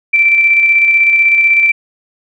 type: tone with tremolo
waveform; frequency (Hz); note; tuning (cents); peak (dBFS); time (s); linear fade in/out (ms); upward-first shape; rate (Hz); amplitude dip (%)
sine; 2340; D7; -7; -5; 0.13-1.72; 10; square; 16; 30
effects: none